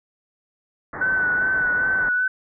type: low-pass noise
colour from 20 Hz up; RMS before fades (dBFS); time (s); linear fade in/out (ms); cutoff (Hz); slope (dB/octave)
white; -33; 0.93-2.09; 2; 1900; 96
type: tone with vibrato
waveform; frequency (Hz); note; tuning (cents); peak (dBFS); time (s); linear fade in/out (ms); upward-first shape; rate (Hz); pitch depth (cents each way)
sine; 1500; F#6; +23; -18; 1.01-2.28; 5; sine; 2.5; 33
effects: none